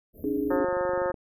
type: band-stop noise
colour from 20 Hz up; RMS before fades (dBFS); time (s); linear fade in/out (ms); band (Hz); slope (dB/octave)
pink; -45; 0.13-0.59; 50; 630 to 12000; 96
type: chord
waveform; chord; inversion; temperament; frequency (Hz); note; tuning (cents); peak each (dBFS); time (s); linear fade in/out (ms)
sine; C# suspended second; none; equal with one note detuned; 277.2 / 303.5 / 415.3; C#4 / D#4 / G#4; 0 / -43 / 0; -29; 0.24-0.65; 2
type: harmonic tone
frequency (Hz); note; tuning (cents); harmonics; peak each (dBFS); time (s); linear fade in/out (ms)
179.7; F3; +50; 2 / 3 / 4 / 5 / 6 / 7 / 8 / 9 / 10; -32 / -26 / -39 / -34 / -42 / -36 / -44 / -41 / -44; 0.5-1.12; 10
type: click train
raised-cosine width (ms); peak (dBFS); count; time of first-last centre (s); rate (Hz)
2; -27; 16; 0.52-1.142; 24.1
effects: resampled to 32000 Hz